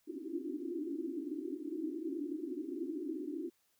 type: band-pass noise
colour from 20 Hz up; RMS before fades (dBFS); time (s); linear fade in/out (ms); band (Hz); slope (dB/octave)
white; -40; 0.07-3.5; 20; 270 to 360; 96
effects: white hiss -75 dBFS RMS until 3.79 s